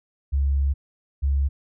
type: tone pair in turn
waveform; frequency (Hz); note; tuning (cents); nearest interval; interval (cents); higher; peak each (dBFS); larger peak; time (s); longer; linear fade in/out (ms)
sine; 69.3 / 69.3; C#2 / C#2; 0 / 0; unison; 0; neither; -18; neither; 0.32-0.74 / 1.22-1.49; first; 20
effects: none